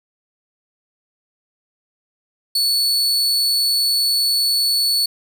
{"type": "tone", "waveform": "40% pulse", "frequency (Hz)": 4435, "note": "C#8", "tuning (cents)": 0, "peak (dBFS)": -14, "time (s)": [2.55, 5.06], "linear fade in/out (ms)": 5, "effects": []}